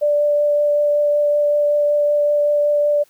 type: tone with vibrato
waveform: sine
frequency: 587.3 Hz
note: D5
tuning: in tune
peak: -13 dBFS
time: 0.01-3.04 s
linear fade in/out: 20 ms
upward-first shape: triangle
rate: 5.3 Hz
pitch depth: 9 cents each way
effects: white hiss -56 dBFS RMS until 3.09 s